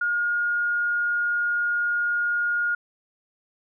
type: tone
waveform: sine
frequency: 1427 Hz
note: F6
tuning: 37 cents sharp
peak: -21 dBFS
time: 0.01-2.75 s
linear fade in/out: 5 ms
effects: none